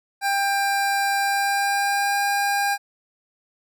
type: tone with pitch glide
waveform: 25% pulse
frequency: 795 to 804.7 Hz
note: G5 to G5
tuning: +24 to +45 cents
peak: -16 dBFS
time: 0.21-2.78 s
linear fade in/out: 50 ms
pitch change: +21 cents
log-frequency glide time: 1.19-2.22 s
effects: none